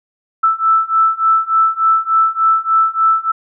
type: beating tone pair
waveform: sine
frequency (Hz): 1318.5 / 1321.9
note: E6 / E6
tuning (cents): 0 / +4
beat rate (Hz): 3.4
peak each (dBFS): -14 / -13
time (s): 0.43-3.32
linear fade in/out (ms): 10
effects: none